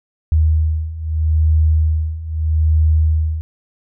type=beating tone pair; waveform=sine; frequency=78 / 78.79 Hz; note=D#2 / D#2; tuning=+5 / +22 cents; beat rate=0.79 Hz; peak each=-17 / -14 dBFS; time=0.32-3.41 s; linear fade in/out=0 ms; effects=none